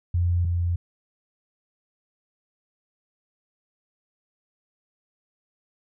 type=tone pair in turn; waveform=sine; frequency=87.31 / 86.71 Hz; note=F2 / F2; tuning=0 / -12 cents; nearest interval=unison; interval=12 cents; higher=first; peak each=-19 / -21 dBFS; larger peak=first; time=0.14-0.45 / 0.45-0.76 s; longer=neither; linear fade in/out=5 ms; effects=none